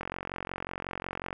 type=click train; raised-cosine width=0.5 ms; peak=-19 dBFS; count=61; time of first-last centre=0.01-1.329 s; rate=45.5 Hz; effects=none